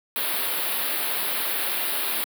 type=band-stop noise; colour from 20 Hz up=white; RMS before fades=-26 dBFS; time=0.16-2.24 s; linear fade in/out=0 ms; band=4400 to 10000 Hz; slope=48 dB/octave; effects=high-pass 300 Hz 12 dB/octave